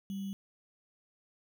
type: tone with sample-and-hold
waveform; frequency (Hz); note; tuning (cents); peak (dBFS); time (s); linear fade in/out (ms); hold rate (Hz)
sine; 196; G3; 0; -35; 0.1-0.33; 0; 3150
effects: none

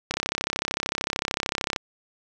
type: click train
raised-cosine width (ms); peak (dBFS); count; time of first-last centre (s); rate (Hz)
0.2; -7; 56; 0.11-1.762; 33.3
effects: none

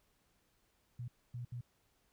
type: tone bursts at uneven times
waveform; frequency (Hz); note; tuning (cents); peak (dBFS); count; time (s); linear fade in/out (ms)
sine; 121.4; B2; -29; -40; 3; 0.99-1.08 / 1.34-1.45 / 1.52-1.61; 5
effects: pink hiss -75 dBFS RMS until 2.12 s

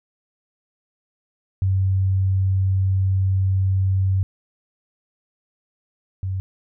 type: tone pair in turn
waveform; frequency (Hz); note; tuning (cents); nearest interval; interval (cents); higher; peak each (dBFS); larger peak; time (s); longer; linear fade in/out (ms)
sine; 95.4 / 94.86; G2 / F#2; -47 / +44; unison; 9; first; -16 / -22; first; 1.62-4.23 / 6.23-6.4; first; 0
effects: none

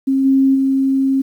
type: tone with level steps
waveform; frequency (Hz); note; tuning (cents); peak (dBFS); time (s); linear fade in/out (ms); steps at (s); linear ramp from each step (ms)
sine; 268.8; C4; +47; -12 / -9 / -12; 0.07-1.22; 10; 0.24 / 0.54; 20
effects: 8-bit

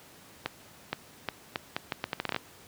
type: accelerating click train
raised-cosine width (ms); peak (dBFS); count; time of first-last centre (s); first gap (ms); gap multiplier
0.3; -13; 14; 0.46-2.363; 470; 0.76
effects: pink hiss -53 dBFS RMS until 2.67 s + high-pass 100 Hz 12 dB/octave

